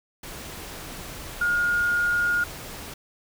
sine tone in noise, 1426 Hz, F6, 36 cents sharp, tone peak -20 dBFS, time 1.41-2.44 s, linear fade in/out 5 ms, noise pink, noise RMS -38 dBFS, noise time 0.23-2.94 s, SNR +15 dB, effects none

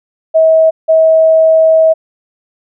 sine tone pair in turn, 642 / 642 Hz, E5 / E5, -46 / -46 cents, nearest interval unison, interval 0 cents, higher neither, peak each -4 dBFS, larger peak neither, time 0.34-0.71 / 0.88-1.94 s, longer second, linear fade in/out 20 ms, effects none

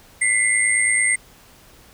sine tone cluster, 2003 / 2112 / 8600 Hz, B6 / C7 / C9, +24 / +16 / +47 cents, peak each -20 dBFS, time 0.21-1.16 s, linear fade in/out 10 ms, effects pink hiss -49 dBFS RMS until 1.93 s

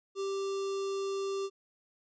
square tone with notch filter, 392 Hz, G4, in tune, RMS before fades -34 dBFS, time 0.15-1.5 s, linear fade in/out 50 ms, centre 2000 Hz, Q 1.3, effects resampled to 16000 Hz

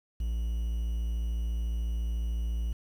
triangle tone with quantisation, 57 Hz, A#1, 38 cents flat, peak -26 dBFS, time 0.2-2.73 s, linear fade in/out 5 ms, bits 9, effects none

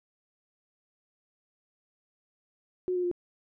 sine tone with pitch steps, 365.2 / 358.9 / 352.8 Hz, F#4 / F4 / F4, -23 / +47 / +18 cents, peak -26 dBFS, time 2.88-3.114 s, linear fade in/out 0 ms, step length 78 ms, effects none

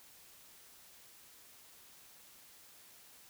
silence, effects white hiss -59 dBFS RMS until 3.29 s

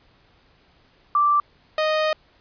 sine / sawtooth tone pair in turn, 1172 / 620.8 Hz, D6 / D#5, -4 / -4 cents, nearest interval major seventh, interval 1100 cents, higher first, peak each -15 dBFS, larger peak neither, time 1.15-1.4 / 1.78-2.13 s, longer second, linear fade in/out 2 ms, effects pink hiss -58 dBFS RMS until 2.4 s + resampled to 11025 Hz

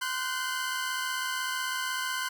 sawtooth tone cluster, 1034 / 1462 / 1538 Hz, C6 / F#6 / G6, -21 / -21 / -33 cents, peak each -30 / -33 / -30 dBFS, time 0.01-2.29 s, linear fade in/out 10 ms, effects none

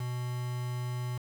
triangle tone with quantisation, 123.47 Hz, B2, in tune, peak -30 dBFS, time 0-1.18 s, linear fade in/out 5 ms, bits 7, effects none

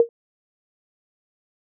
sine tone with exponential decay, 466.2 Hz, A#4, in tune, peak -7 dBFS, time 0-0.09 s, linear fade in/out 1 ms, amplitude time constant 19 ms, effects none

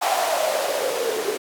blue noise with band-pass filter sweep, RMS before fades -23 dBFS, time 0.01-1.38 s, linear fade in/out 20 ms, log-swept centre 780 to 400 Hz, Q 6.8, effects none

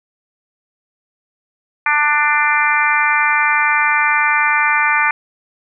harmonic tone, 296.6 Hz, D4, 17 cents sharp, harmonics 3 / 4 / 5 / 6 / 7 / 8, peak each -19 / -19 / -19 / -19 / -19 / -19 dBFS, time 1.86-5.11 s, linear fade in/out 2 ms, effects none

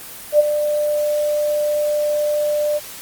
sine tone with ADSR envelope, 595 Hz, D5, 22 cents sharp, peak -6 dBFS, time 0.32-2.8 s, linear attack 74 ms, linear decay 21 ms, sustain -10 dB, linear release 34 ms, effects white hiss -35 dBFS RMS until 3.01 s + Opus 24 kbps

